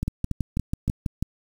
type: two click trains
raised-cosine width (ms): 5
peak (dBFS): -13 / -12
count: 4 / 8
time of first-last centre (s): 0.03-0.88 / 0.08-1.226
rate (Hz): 3.53 / 6.11
effects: 7-bit